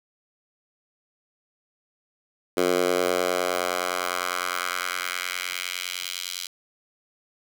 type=tone with high-pass filter sweep; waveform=10% pulse; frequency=89.8 Hz; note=F2; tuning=49 cents sharp; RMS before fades=-27 dBFS; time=2.57-6.47 s; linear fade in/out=5 ms; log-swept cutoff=370 to 3800 Hz; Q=1.5; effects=none